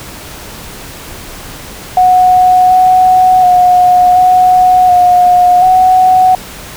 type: tone with pitch steps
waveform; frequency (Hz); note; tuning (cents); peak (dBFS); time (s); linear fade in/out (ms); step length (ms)
sine; 734 / 740 / 724 / 734 / 719 / 742; F#5 / F#5 / F#5 / F#5 / F#5 / F#5; -14 / 0 / -38 / -14 / -50 / +5; -3; 1.97-6.35; 2; 730
effects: pink hiss -28 dBFS RMS until 6.76 s